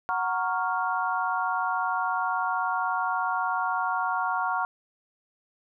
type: chord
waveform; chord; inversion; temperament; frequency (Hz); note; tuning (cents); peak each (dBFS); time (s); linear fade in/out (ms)
sine; Gb major seventh; none; equal; 740 / 932.3 / 1108.7 / 1396.9; Gb5 / Bb5 / Db6 / F6; 0 / 0 / 0 / 0; -30; 0.09-4.65; 0
effects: none